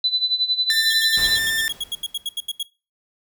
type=tone with tremolo; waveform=sine; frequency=4000 Hz; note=B7; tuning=21 cents sharp; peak=-15 dBFS; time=0.04-1.37 s; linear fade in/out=2 ms; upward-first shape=sine; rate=11 Hz; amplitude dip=75%
type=tone; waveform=sawtooth; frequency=1789 Hz; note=A6; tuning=28 cents sharp; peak=-16 dBFS; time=0.7-1.68 s; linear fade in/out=0 ms
type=tone bursts; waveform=45% pulse; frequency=3317 Hz; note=G#7; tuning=3 cents flat; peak=-22 dBFS; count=16; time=0.9-2.63 s; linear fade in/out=5 ms; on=35 ms; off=78 ms
type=noise with exponential decay; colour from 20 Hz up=pink; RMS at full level=-31 dBFS; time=1.17-2.65 s; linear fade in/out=2 ms; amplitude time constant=320 ms
effects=noise-tail reverb RT60 0.3 s tail -21 dB re dry